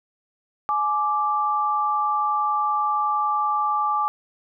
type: tone pair together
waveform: sine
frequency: 844 / 1174.7 Hz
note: G#5 / D6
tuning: +28 / 0 cents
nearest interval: tritone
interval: 572 cents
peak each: -24 / -21 dBFS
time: 0.69-4.08 s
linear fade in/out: 0 ms
effects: none